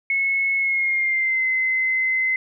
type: tone with pitch glide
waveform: sine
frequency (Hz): 2189 to 2054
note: C#7 to C7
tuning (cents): -22 to -33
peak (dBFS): -18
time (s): 0.1-2.36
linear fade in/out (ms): 2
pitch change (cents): -111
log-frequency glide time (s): 0.57-1.46
effects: none